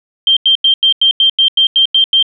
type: tone bursts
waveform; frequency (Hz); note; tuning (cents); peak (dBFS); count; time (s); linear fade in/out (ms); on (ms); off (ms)
sine; 3158; G7; +12; -6; 11; 0.27-2.227; 2; 97; 89
effects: none